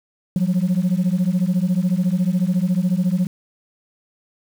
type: beating tone pair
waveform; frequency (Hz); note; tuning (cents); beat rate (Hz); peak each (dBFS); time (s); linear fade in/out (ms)
sine; 174.61 / 188.61; F3 / F#3; 0 / +33; 14; -17; 0.36-3.27; 2
effects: tanh soft clip ceiling -13 dBFS + 7-bit